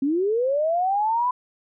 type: linear sweep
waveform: sine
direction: up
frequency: 261.6 to 1012 Hz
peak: -19 dBFS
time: 0.02-1.31 s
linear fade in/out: 5 ms
effects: none